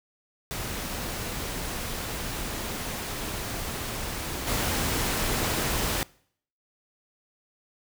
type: noise with level steps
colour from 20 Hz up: pink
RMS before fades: -33 / -27 dBFS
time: 0.51-6.03 s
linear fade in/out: 0 ms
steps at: 4.47 s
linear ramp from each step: 5 ms
effects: noise-tail reverb RT60 0.6 s tail -23 dB re dry